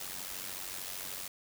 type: noise with amplitude modulation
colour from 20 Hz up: white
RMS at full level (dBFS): -38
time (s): 0-1.28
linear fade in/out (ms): 5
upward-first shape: sine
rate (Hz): 93.4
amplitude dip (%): 70
effects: none